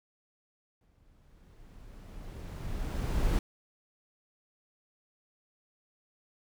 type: noise with exponential growth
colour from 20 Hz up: brown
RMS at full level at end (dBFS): -26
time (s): 0.81-3.39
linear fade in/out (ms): 2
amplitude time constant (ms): 560
effects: none